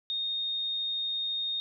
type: tone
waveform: sine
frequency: 3694 Hz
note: A#7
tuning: 16 cents flat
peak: -29 dBFS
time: 0.1-1.6 s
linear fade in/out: 0 ms
effects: none